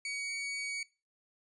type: tone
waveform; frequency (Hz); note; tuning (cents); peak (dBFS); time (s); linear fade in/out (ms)
sawtooth; 2251; C#7; +26; -32; 0.05-0.83; 2
effects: noise-tail reverb RT60 0.3 s tail -21 dB re dry + resampled to 22050 Hz